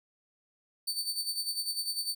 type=tone with tremolo; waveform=sawtooth; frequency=4546 Hz; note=C#8; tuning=43 cents sharp; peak=-26 dBFS; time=0.87-2.15 s; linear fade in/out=10 ms; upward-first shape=sine; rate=10 Hz; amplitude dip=70%; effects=none